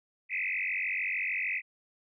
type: tone with frequency modulation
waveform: sine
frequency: 2274 Hz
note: C#7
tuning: 44 cents sharp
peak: -29 dBFS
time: 0.29-1.62 s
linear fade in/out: 50 ms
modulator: 46.6 Hz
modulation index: 6.7
effects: none